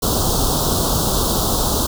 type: band-stop noise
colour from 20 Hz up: pink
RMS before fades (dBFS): -18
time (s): 0.02-1.87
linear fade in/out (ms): 10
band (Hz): 1300 to 3400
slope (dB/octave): 48
effects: none